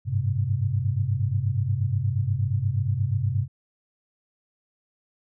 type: tone cluster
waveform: sine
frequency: 96.7 / 105.1 / 131.1 Hz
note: G2 / G#2 / C3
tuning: -23 / +21 / +4 cents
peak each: -26 dBFS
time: 0.05-3.48 s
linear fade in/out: 50 ms
effects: none